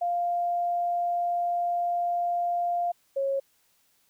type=tone pair in turn; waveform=sine; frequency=698.5 / 546.7 Hz; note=F5 / C#5; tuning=0 / -24 cents; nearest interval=major third; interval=424 cents; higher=first; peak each=-24 dBFS; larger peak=neither; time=0.01-2.92 / 3.16-3.4 s; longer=first; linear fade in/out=10 ms; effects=white hiss -67 dBFS RMS until 4.09 s